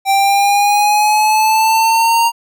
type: exponential sweep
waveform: square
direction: up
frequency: 780 to 932.3 Hz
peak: -10 dBFS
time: 0.05-2.32 s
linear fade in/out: 50 ms
effects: none